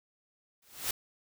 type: noise with exponential growth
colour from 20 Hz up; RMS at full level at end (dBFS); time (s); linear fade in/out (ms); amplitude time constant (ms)
white; -29; 0.62-0.91; 5; 63
effects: none